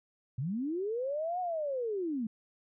sine linear two-way sweep, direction up then down, 115.2 to 740 to 208.5 Hz, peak -31 dBFS, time 0.38-2.27 s, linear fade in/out 5 ms, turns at 1.4 s, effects none

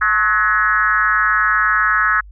sine tone with frequency modulation, 1486 Hz, F#6, 7 cents sharp, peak -12 dBFS, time 0.01-2.21 s, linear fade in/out 10 ms, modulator 200 Hz, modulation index 1.6, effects added 50 Hz sine -36 dBFS peak until 2.31 s

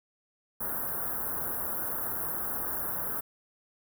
white band-stop noise, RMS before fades -33 dBFS, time 0.6-3.21 s, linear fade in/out 10 ms, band 1600 to 11000 Hz, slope 48 dB/octave, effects none

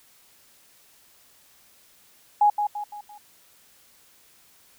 sine tone with echo, 830.6 Hz, G#5, in tune, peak -14 dBFS, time 2.41-2.5 s, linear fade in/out 5 ms, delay 170 ms, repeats 4, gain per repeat -7 dB, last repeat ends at 3.18 s, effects white hiss -57 dBFS RMS until 4.78 s

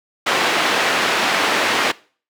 white band-pass noise, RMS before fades -18 dBFS, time 0.26-1.92 s, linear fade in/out 10 ms, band 270 to 2500 Hz, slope 12 dB/octave, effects noise-tail reverb RT60 0.4 s tail -21 dB re dry

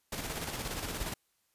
pink noise with tremolo, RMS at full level -36 dBFS, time 0.12-1.14 s, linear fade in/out 5 ms, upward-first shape square, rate 17 Hz, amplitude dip 40%, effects white hiss -75 dBFS RMS until 1.54 s + resampled to 32000 Hz

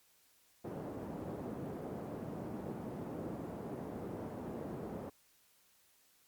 pink band-pass noise, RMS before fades -43 dBFS, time 0.64-5.1 s, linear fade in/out 10 ms, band 160 to 560 Hz, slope 12 dB/octave, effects white hiss -69 dBFS RMS until 6.27 s + MP3 96 kbps

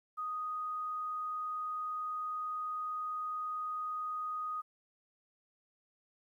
sine tone, 1244.5 Hz, D#6, in tune, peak -35 dBFS, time 0.17-4.62 s, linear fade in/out 20 ms, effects 12-bit

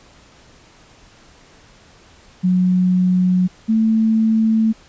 sine tone pair in turn, 182.6 / 221.4 Hz, F#3 / A3, -23 / +11 cents, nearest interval minor third, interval 334 cents, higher second, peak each -12 dBFS, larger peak neither, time 2.43-3.48 / 3.68-4.73 s, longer neither, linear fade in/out 20 ms, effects pink hiss -48 dBFS RMS until 4.88 s + resampled to 16000 Hz

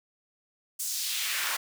pink noise with high-pass filter sweep, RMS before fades -31 dBFS, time 0.79-1.57 s, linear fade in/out 10 ms, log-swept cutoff 7900 to 1100 Hz, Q 1.4, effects none

